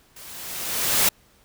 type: noise with level ramp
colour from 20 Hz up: white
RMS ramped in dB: -43 to -17 dBFS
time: 0.16-1.09 s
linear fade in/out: 5 ms
effects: pink hiss -58 dBFS RMS until 1.44 s